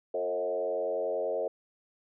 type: tone with frequency modulation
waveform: sine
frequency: 540 Hz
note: C#5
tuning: 45 cents flat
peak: -28 dBFS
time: 0.14-1.48 s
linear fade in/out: 5 ms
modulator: 90.4 Hz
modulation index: 1.4
effects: none